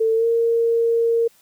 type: tone with pitch glide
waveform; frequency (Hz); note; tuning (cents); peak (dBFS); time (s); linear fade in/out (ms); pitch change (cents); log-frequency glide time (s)
sine; 446.7 to 462.2; A4 to A#4; +26 to -15; -15; 0-1.28; 10; +59; 0.14-0.26
effects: white hiss -56 dBFS RMS until 1.41 s